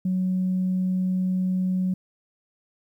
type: tone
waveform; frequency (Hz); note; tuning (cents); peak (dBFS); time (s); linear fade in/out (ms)
sine; 185; F#3; 0; -20; 0.05-1.94; 5
effects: tanh soft clip ceiling -17 dBFS + 10-bit